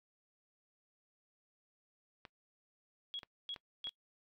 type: clicks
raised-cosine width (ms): 0.3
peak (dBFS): -33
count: 4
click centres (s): 2.252 / 3.232 / 3.562 / 3.871
type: tone bursts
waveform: sine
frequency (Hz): 3322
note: G#7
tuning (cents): 0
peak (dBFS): -39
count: 3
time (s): 3.14-3.893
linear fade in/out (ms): 0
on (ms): 51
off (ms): 300
effects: noise-tail reverb RT60 0.1 s tail -23 dB re dry